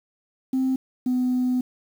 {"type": "tone pair in turn", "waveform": "sine", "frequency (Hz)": [261.6, 251.5], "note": ["C4", "B3"], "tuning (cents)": [0, 32], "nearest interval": "minor second", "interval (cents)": 68, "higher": "first", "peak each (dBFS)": -18, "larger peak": "neither", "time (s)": [[0.53, 0.76], [1.06, 1.61]], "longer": "second", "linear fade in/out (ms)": 5, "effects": ["tanh soft clip ceiling -17 dBFS", "8-bit"]}